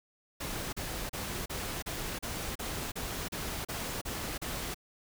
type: noise bursts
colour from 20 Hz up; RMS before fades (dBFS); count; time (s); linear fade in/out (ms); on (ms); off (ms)
pink; -37; 12; 0.4-4.745; 10; 330; 35
effects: none